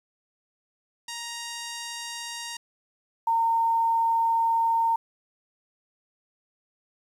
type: tone pair in turn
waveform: 5% pulse / sine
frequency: 937 / 914.5 Hz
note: A#5 / A#5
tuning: +9 / -33 cents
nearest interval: unison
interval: 42 cents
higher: first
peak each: -20 dBFS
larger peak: neither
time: 1.08-2.57 / 3.27-4.96 s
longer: second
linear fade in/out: 5 ms
effects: low-pass 8000 Hz 12 dB/octave + 9-bit